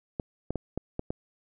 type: clicks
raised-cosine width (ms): 2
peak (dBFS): -17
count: 6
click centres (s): 0.198 / 0.506 / 0.557 / 0.776 / 0.994 / 1.105
effects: none